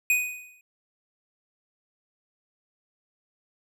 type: tone with exponential decay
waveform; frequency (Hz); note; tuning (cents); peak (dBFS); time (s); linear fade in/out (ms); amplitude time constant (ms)
square; 2489; D#7; 0; -18; 0.1-0.61; 2; 110
effects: none